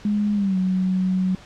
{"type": "tone with pitch glide", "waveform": "sine", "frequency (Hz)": [207.6, 186.02], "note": ["G#3", "F#3"], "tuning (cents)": [0, 10], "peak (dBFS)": -18, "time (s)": [0.05, 1.35], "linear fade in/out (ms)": 2, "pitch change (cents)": -190, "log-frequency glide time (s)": [0.34, 0.57], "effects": ["pink hiss -45 dBFS RMS until 1.45 s", "low-pass 5000 Hz 12 dB/octave"]}